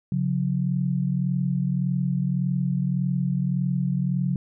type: tone pair together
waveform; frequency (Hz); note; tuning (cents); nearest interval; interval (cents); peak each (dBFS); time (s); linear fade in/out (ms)
sine; 138.59 / 180.33; C#3 / F#3; 0 / -44; perfect fourth; 456; -24; 0.12-4.36; 2
effects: none